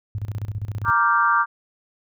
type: tone with tremolo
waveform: sine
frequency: 103.83 Hz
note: G#2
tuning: in tune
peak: -23 dBFS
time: 0.15-0.9 s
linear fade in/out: 0 ms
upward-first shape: square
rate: 15 Hz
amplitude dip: 80%
type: chord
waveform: sine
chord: G minor seventh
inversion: first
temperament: equal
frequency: 932.3 / 1174.7 / 1396.9 / 1568 Hz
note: Bb5 / D6 / F6 / G6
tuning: 0 / 0 / 0 / 0 cents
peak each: -23 / -18 / -22 / -23 dBFS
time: 0.84-1.46 s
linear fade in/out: 50 ms
effects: none